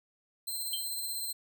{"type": "tone with tremolo", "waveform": "5% pulse", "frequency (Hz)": 4117, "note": "C8", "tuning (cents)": -29, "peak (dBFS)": -26, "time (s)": [0.47, 1.33], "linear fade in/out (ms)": 10, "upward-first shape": "sine", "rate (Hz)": 16, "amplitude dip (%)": 25}
{"type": "tone with exponential decay", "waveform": "sine", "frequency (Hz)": 3143, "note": "G7", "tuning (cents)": 4, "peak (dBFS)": -29, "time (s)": [0.73, 0.87], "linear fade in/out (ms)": 5, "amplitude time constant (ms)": 29}
{"effects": []}